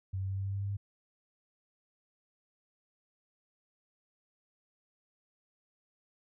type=tone with pitch steps; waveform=sine; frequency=95.2 / 95.92 / 96.64 / 97.37 / 98.1 / 98.84 / 99.59 / 100.34 Hz; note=F#2 / G2 / G2 / G2 / G2 / G2 / G2 / G2; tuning=+50 / -37 / -24 / -11 / +2 / +15 / +28 / +41 cents; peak=-32 dBFS; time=0.13-0.77 s; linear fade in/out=10 ms; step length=80 ms; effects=none